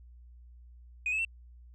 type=tone with pitch steps; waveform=sine; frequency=2489 / 2590 / 2696 Hz; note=D#7 / E7 / E7; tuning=0 / -31 / +38 cents; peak=-26 dBFS; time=1.06-1.249 s; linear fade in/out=2 ms; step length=63 ms; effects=tanh soft clip ceiling -26 dBFS + added 60 Hz sine -50 dBFS peak until 1.74 s